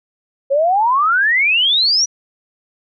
sine exponential sweep, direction up, 533 to 5920 Hz, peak -11 dBFS, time 0.5-2.06 s, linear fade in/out 20 ms, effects none

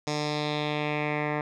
10% pulse tone with low-pass filter sweep, 149.5 Hz, D3, 31 cents sharp, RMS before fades -29 dBFS, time 0.07-1.41 s, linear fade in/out 2 ms, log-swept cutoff 5900 to 1700 Hz, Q 2.7, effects none

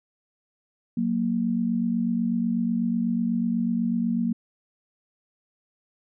sine tone pair together, 185 / 233.1 Hz, F#3 / A#3, 0 / 0 cents, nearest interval major third, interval 400 cents, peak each -27 / -23 dBFS, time 0.97-4.33 s, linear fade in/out 5 ms, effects none

